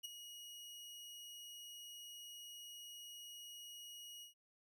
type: tone with ADSR envelope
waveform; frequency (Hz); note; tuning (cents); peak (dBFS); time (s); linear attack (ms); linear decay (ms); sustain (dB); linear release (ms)
sawtooth; 2895; F#7; -38; -38; 0.03-4.34; 20; 13; -10; 120
effects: none